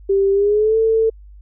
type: tone with pitch glide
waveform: sine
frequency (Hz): 392.8 to 446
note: G4 to A4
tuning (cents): +4 to +23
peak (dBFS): -12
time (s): 0.09-1.1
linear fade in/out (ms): 10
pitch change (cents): +219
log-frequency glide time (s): 0.32-0.77
effects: added 50 Hz sine -38 dBFS peak until 1.41 s